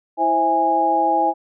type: harmonic tone with a mistuned harmonic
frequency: 164.81 Hz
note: E3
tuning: in tune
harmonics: 2 / 3 / 4 / 5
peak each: -24 / -26 / -23 / -16 dBFS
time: 0.17-1.34 s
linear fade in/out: 50 ms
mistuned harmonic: 3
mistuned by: +110 cents
effects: none